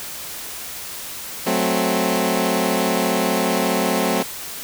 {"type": "chord", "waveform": "15% pulse", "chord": "F# diminished", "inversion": "none", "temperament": "equal", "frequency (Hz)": [185, 220, 261.6], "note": ["F#3", "A3", "C4"], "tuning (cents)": [0, 0, 0], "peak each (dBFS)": -16, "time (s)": [1.46, 4.23], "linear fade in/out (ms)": 10, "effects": ["white hiss -32 dBFS RMS until 4.63 s"]}